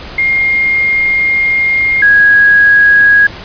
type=tone pair in turn; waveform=sine; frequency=2126 / 1655.4 Hz; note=C7 / G#6; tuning=+27 / -6 cents; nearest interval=major third; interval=433 cents; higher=first; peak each=-8 / -3 dBFS; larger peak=second; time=0.18-2.02 / 2.02-3.27 s; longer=first; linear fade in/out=5 ms; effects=pink hiss -28 dBFS RMS until 3.44 s + resampled to 11025 Hz